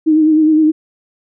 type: tone with vibrato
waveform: sine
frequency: 311.1 Hz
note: D#4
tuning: in tune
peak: -7 dBFS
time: 0.06-0.72 s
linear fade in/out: 20 ms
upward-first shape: sine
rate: 9.7 Hz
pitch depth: 39 cents each way
effects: none